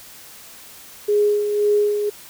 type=tone with tremolo; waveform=sine; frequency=415.3 Hz; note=G#4; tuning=in tune; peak=-13 dBFS; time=1.08-2.1 s; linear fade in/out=10 ms; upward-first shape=sine; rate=1.9 Hz; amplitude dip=50%; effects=white hiss -42 dBFS RMS until 2.29 s